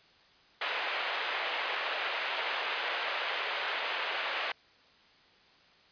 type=band-pass noise; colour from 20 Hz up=white; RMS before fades=-34 dBFS; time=0.61-4.52 s; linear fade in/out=5 ms; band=480 to 3100 Hz; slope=24 dB/octave; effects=white hiss -61 dBFS RMS until 5.91 s + resampled to 11025 Hz